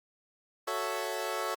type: chord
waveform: 20% pulse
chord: F# minor seventh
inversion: none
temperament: equal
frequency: 370 / 440 / 554.4 / 659.3 Hz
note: F#4 / A4 / C#5 / E5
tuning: 0 / 0 / 0 / 0 cents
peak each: -34 / -32 / -32 / -33 dBFS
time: 0.67-1.55 s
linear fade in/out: 10 ms
effects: Opus 48 kbps